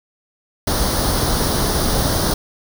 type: noise with comb filter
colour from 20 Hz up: pink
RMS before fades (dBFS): -18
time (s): 0.67-2.34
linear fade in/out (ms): 5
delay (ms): 0.2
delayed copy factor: +0.7
effects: none